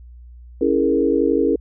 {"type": "chord", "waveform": "sine", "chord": "A# half-diminished seventh", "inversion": "first", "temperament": "equal", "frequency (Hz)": [277.2, 329.6, 415.3, 466.2], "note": ["C#4", "E4", "G#4", "A#4"], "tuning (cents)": [0, 0, 0, 0], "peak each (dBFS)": -20, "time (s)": [0.61, 1.56], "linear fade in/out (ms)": 5, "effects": ["added 60 Hz sine -38 dBFS peak until 1.6 s"]}